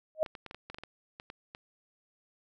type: tone with exponential growth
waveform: sine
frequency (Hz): 626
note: D#5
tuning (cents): +10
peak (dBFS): -20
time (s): 0.15-0.23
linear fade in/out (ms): 0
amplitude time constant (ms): 16
type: clicks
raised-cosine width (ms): 0.3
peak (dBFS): -27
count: 12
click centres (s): 0.262 / 0.352 / 0.463 / 0.511 / 0.546 / 0.7 / 0.745 / 0.785 / 0.836 / 1.199 / 1.301 / 1.549
effects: none